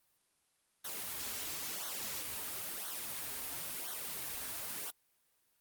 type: noise with flanger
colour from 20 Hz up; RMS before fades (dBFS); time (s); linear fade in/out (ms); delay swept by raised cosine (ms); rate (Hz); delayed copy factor
white; -41; 0.84-4.91; 10; 0.4 to 6; 0.98; -0.7
effects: white hiss -75 dBFS RMS until 5.6 s + Opus 32 kbps